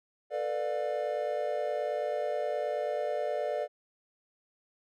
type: chord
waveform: triangle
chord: B half-diminished seventh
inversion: third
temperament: just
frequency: 444.5 / 493.9 / 592.7 / 711.2 Hz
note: A4 / B4 / D5 / F5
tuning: +18 / 0 / +16 / +31 cents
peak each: -35 / -35 / -30 / -35 dBFS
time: 0.3-3.68 s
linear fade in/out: 50 ms
effects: none

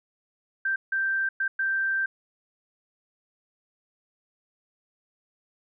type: tone bursts at uneven times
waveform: sine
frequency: 1568 Hz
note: G6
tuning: in tune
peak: -23 dBFS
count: 4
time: 0.65-0.76 / 0.92-1.29 / 1.4-1.48 / 1.59-2.06 s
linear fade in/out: 5 ms
effects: none

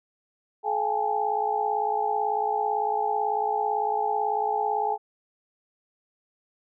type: tone cluster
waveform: sine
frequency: 428.1 / 706 / 805 / 863 Hz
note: A4 / F5 / G5 / A5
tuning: -47 / +19 / +46 / -34 cents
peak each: -30 / -35 / -26 / -28 dBFS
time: 0.63-4.98 s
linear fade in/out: 50 ms
effects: none

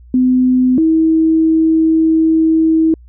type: tone pair in turn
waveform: sine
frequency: 254.4 / 321.2 Hz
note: C4 / E4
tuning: -48 / -45 cents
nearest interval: major third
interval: 403 cents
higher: second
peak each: -8 dBFS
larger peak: neither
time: 0.14-0.78 / 0.78-2.94 s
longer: second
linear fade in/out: 2 ms
effects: added 60 Hz sine -37 dBFS peak until 3.08 s

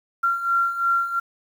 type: beating tone pair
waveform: sine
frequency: 1373 / 1375.9 Hz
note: F6 / F6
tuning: -30 / -26 cents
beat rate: 2.9 Hz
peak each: -25 / -20 dBFS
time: 0.23-1.2 s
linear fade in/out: 10 ms
effects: 8-bit

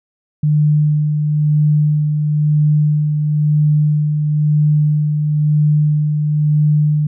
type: tone with tremolo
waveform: sine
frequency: 150.3 Hz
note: D3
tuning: 40 cents sharp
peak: -9 dBFS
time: 0.43-7.07 s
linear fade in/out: 5 ms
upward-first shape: sine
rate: 1 Hz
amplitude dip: 40%
effects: none

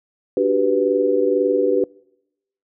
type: chord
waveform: sine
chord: G major seventh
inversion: second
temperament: equal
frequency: 293.7 / 370 / 392 / 493.9 Hz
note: D4 / F#4 / G4 / B4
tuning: 0 / 0 / 0 / 0 cents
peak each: -23 / -23 / -19 / -18 dBFS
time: 0.37-1.84 s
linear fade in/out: 2 ms
effects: noise-tail reverb RT60 0.9 s tail -26 dB re dry

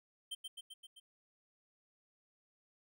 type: tone with echo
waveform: square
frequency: 3125 Hz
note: G7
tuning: 6 cents flat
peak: -40 dBFS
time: 0.31-0.35 s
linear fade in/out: 10 ms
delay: 130 ms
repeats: 5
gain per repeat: -3 dB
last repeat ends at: 1 s
effects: none

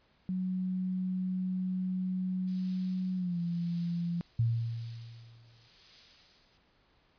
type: tone with pitch glide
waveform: sine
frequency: 185 to 171.62 Hz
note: F#3 to F3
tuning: 0 to -30 cents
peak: -30 dBFS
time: 0.29-4.21 s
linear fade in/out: 0 ms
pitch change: -130 cents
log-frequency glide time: 3.16-3.39 s
type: noise with tremolo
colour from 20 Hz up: violet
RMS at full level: -41 dBFS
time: 2.47-6.58 s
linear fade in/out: 10 ms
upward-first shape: triangle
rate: 0.93 Hz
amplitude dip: 80%
type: tone with exponential decay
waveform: sine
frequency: 115.7 Hz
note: A#2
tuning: 13 cents flat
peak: -23 dBFS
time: 4.39-5.68 s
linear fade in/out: 5 ms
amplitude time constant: 280 ms
effects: pink hiss -68 dBFS RMS until 7.18 s + resampled to 11025 Hz

